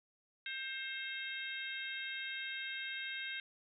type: harmonic tone with a mistuned harmonic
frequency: 533 Hz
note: C5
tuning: 32 cents sharp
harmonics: 3 / 4 / 5 / 6 / 7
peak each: -44 / -45 / -47 / -49 / -46 dBFS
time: 0.46-3.4 s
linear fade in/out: 2 ms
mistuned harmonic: 3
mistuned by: -21 cents
effects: none